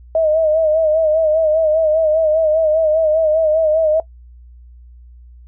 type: tone with vibrato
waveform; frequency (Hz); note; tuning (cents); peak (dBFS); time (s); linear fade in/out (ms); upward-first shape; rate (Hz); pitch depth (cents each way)
sine; 630; D#5; +21; -11; 0.15-4; 2; sine; 5; 60
effects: noise-tail reverb RT60 0.1 s tail -18 dB re dry + added 60 Hz sine -38 dBFS peak until 5.47 s